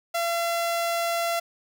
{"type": "tone", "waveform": "sawtooth", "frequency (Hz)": 680, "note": "F5", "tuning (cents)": -46, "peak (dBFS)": -20, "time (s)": [0.14, 1.4], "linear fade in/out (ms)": 10, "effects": []}